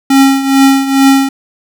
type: tone with tremolo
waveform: square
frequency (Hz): 271.5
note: C#4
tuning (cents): -36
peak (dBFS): -3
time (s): 0.1-1.29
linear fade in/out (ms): 5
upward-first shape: triangle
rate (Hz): 2.3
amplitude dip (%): 75
effects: none